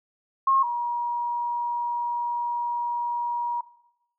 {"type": "tone pair in turn", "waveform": "sine", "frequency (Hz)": [1077, 954.7], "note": ["C6", "A#5"], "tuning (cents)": [50, 41], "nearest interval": "major second", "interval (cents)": 209, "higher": "first", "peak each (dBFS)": [-17, -24], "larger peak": "first", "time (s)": [[0.47, 0.63], [0.63, 3.61]], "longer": "second", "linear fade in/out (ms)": 5, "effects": ["noise-tail reverb RT60 0.8 s tail -17 dB re dry"]}